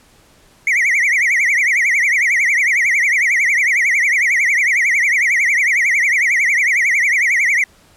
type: tone with vibrato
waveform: triangle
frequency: 2093 Hz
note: C7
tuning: in tune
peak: -10 dBFS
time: 0.67-7.64 s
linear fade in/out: 2 ms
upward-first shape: triangle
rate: 11 Hz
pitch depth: 230 cents each way
effects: pink hiss -50 dBFS RMS until 7.96 s + low-pass 12000 Hz 12 dB/octave